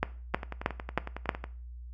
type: two click trains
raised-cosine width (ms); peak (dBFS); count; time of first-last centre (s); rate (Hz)
0.5; -10 / -21; 5 / 13; 0.03-1.292 / 0.34-1.441; 3.17 / 10.9
effects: noise-tail reverb RT60 0.4 s tail -17 dB re dry + added 60 Hz sine -41 dBFS peak until 1.93 s